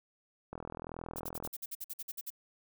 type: click train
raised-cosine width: 1 ms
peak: -27 dBFS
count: 40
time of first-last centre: 0.53-1.474 s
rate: 41.3 Hz
type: noise bursts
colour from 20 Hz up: violet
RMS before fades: -40 dBFS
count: 13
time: 1.16-2.304 s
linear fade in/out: 10 ms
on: 40 ms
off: 52 ms
effects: none